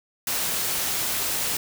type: noise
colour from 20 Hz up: white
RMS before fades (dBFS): -26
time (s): 0.27-1.57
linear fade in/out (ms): 2
effects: none